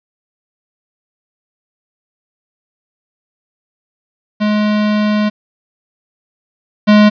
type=tone pair in turn; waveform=square; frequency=210.7 / 210 Hz; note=G#3 / G#3; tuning=+25 / +19 cents; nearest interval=unison; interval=6 cents; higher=first; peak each=-12 / -5 dBFS; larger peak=second; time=4.4-5.3 / 6.87-7.1 s; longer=first; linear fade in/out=20 ms; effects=resampled to 11025 Hz + 7-bit